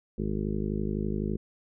harmonic tone, 51.91 Hz, G#1, in tune, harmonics 1 / 2 / 3 / 4 / 5 / 6 / 7 / 8 / 9, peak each -34 / -38 / -35 / -32 / -42 / -40 / -36 / -39 / -45 dBFS, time 0.18-1.37 s, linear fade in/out 5 ms, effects none

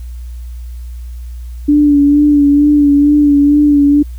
sine tone with vibrato, 290 Hz, D4, 22 cents flat, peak -5 dBFS, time 1.68-4.03 s, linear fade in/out 10 ms, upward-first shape sine, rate 2.2 Hz, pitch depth 32 cents each way, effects added 60 Hz sine -23 dBFS peak until 4.18 s + white hiss -49 dBFS RMS until 4.18 s

